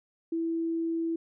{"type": "tone", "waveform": "sine", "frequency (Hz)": 330, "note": "E4", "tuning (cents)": 2, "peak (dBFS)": -27, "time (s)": [0.32, 1.16], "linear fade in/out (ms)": 5, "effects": []}